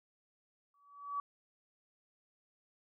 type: tone with exponential growth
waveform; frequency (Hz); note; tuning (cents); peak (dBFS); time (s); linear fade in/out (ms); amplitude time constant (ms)
sine; 1142; D6; -49; -32; 0.74-1.2; 2; 100
effects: none